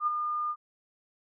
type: tone with ADSR envelope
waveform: sine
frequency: 1212 Hz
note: D#6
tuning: 46 cents flat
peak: -22 dBFS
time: 0-0.56 s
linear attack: 69 ms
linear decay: 18 ms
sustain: -6 dB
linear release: 56 ms
effects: none